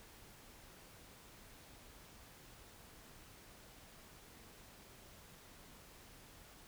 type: silence
effects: pink hiss -59 dBFS RMS until 6.67 s